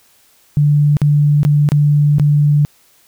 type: tone with dropouts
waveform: sine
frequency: 146.83 Hz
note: D3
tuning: in tune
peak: -8 dBFS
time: 0.57-2.65 s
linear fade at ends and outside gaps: 0 ms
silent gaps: 0.969-1.017 / 1.432-1.45 / 1.689-1.719 / 2.184-2.197 s
effects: white hiss -52 dBFS RMS until 3.07 s